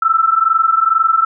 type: tone pair together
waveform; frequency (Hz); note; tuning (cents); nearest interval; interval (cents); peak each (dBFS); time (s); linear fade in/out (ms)
sine; 1314 / 1336.2; E6 / E6; -6 / +23; unison; 29; -13; 0.02-1.25; 5
effects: none